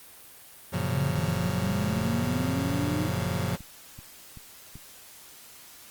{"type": "chord", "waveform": "sawtooth", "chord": "Gb major seventh", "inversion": "none", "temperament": "just", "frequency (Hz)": [92.5, 115.62, 138.75, 173.43], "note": ["Gb2", "Bb2", "Db3", "F3"], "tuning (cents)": [0, -14, 2, -12], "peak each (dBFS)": -28, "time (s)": [0.72, 3.57], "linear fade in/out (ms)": 20}
{"type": "linear sweep", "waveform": "sine", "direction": "up", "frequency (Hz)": [123.6, 311.1], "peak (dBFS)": -29, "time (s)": [0.84, 3.1], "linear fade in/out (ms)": 50}
{"type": "click train", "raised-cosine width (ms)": 5, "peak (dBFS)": -31, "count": 6, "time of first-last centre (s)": [2.84, 4.756], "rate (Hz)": 2.61}
{"effects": ["white hiss -49 dBFS RMS until 5.9 s", "Opus 32 kbps"]}